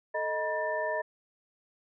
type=tone cluster; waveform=sine; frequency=440.7 / 623 / 964 / 1782 Hz; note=A4 / D#5 / B5 / A6; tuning=+3 / +2 / -42 / +22 cents; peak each=-38 / -31 / -35 / -35 dBFS; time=0.14-1.02 s; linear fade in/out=10 ms; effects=none